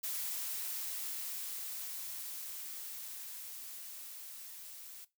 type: noise with level ramp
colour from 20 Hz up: blue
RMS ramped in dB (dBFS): -38 to -50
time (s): 0.03-5.05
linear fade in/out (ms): 10
effects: noise-tail reverb RT60 0.2 s tail -17 dB re dry